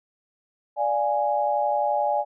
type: chord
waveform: sine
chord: D diminished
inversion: none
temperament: equal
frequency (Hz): 587.3 / 698.5 / 830.6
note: D5 / F5 / Ab5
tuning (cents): 0 / 0 / 0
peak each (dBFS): -25 / -28 / -23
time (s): 0.76-2.25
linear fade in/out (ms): 50
effects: none